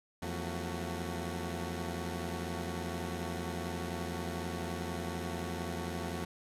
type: tone cluster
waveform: 15% pulse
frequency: 84.1 / 179.5 / 223.3 / 374 Hz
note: E2 / F3 / A3 / F#4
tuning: +35 / +48 / +26 / +19 cents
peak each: -32 / -36 / -37 / -39 dBFS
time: 0.22-6.25 s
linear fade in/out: 5 ms
effects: resampled to 32000 Hz